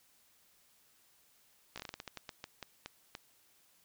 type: slowing click train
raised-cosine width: 0.2 ms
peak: -25 dBFS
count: 15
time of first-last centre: 1.76-3.151 s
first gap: 16 ms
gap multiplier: 1.25
effects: white hiss -68 dBFS RMS until 3.84 s